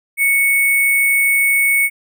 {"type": "tone with sample-and-hold", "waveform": "sine", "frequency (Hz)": 2217, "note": "C#7", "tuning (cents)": 0, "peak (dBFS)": -11, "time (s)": [0.17, 1.9], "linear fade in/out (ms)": 50, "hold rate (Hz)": 11025, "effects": []}